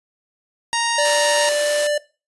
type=harmonic tone; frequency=932.3 Hz; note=A#5; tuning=in tune; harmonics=1 / 2 / 3 / 4 / 5 / 6 / 7 / 9 / 10; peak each=-22 / -25 / -27 / -28 / -29 / -30 / -30 / -32 / -32 dBFS; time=0.73-1.49 s; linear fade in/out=0 ms
type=tone with pitch glide; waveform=square; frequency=586 to 590.1 Hz; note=D5 to D5; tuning=-4 to +8 cents; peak=-18 dBFS; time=0.98-1.98 s; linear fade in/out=5 ms; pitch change=+12 cents; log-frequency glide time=1.36-1.73 s
type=high-pass noise; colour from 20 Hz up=white; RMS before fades=-26 dBFS; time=1.05-1.87 s; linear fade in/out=2 ms; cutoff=300 Hz; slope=48 dB/octave
effects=noise-tail reverb RT60 0.3 s tail -19 dB re dry + resampled to 24000 Hz